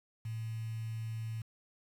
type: tone with quantisation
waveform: sine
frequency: 112.5 Hz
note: A2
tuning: 39 cents sharp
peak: -36 dBFS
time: 0.25-1.42 s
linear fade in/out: 5 ms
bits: 9
effects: none